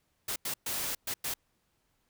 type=noise bursts at uneven times; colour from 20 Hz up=white; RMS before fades=-34 dBFS; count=5; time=0.28-0.36 / 0.45-0.54 / 0.66-0.95 / 1.07-1.14 / 1.24-1.34 s; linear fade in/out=5 ms; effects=pink hiss -75 dBFS RMS until 2.09 s